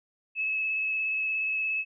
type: tone with vibrato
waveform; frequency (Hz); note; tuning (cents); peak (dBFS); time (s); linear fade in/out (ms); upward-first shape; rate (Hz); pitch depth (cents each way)
sine; 2592; E7; -30; -26; 0.35-1.85; 50; square; 17; 13
effects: none